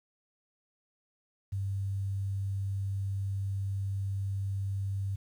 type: tone with quantisation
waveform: sine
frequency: 98 Hz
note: G2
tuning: in tune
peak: -30 dBFS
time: 1.52-5.16 s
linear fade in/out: 10 ms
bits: 10
effects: none